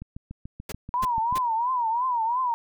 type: click train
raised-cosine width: 5 ms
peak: -24 dBFS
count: 10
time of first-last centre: 0.02-1.326 s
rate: 6.89 Hz
type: noise bursts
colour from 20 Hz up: pink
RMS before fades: -34 dBFS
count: 3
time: 0.69-1.383 s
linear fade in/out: 5 ms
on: 31 ms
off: 300 ms
type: tone with vibrato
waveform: sine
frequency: 957 Hz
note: A#5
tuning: 45 cents sharp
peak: -22 dBFS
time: 0.94-2.54 s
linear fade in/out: 0 ms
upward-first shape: triangle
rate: 2.9 Hz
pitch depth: 160 cents each way
effects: none